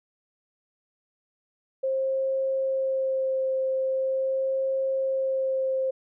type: tone with vibrato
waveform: sine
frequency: 530 Hz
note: C5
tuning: 22 cents sharp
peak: -23 dBFS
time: 1.83-5.91 s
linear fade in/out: 10 ms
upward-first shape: sine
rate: 0.42 Hz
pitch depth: 11 cents each way
effects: none